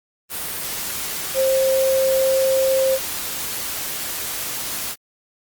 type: tone in noise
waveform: sine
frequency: 530 Hz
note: C5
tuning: 22 cents sharp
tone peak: -15 dBFS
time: 1.34-2.99 s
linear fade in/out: 50 ms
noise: white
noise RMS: -27 dBFS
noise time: 0.29-4.96 s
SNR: +9 dB
effects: Opus 32 kbps